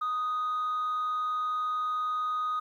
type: tone with amplitude modulation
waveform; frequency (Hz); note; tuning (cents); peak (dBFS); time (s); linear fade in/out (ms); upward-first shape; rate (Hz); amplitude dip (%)
sine; 1244.5; D#6; 0; -24; 0.01-2.6; 10; sine; 258; 30
effects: tanh soft clip ceiling -26 dBFS + 11-bit